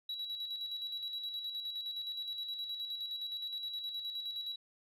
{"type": "tone with tremolo", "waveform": "sine", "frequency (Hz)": 3903, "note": "B7", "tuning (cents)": -21, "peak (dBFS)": -34, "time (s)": [0.09, 4.56], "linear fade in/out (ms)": 5, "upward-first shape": "square", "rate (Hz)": 9.6, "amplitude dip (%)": 50, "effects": ["tanh soft clip ceiling -35 dBFS"]}